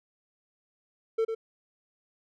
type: tone with echo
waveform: triangle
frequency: 448.3 Hz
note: A4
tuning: 32 cents sharp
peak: -21 dBFS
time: 1.18-1.25 s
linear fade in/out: 10 ms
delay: 100 ms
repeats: 1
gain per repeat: -6 dB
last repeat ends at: 1.35 s
effects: none